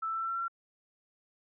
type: tone with pitch steps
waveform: sine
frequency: 1318.5 / 1326.1 / 1333.8 / 1341.5 / 1349.3 / 1357.1 / 1365 Hz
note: E6 / E6 / E6 / E6 / E6 / E6 / F6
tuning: 0 / +10 / +20 / +30 / +40 / +50 / -40 cents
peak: -31 dBFS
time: 0.02-0.482 s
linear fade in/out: 10 ms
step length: 66 ms
effects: none